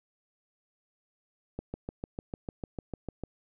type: click train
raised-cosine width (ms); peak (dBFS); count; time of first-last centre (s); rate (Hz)
2; -22; 12; 1.59-3.237; 6.68
effects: none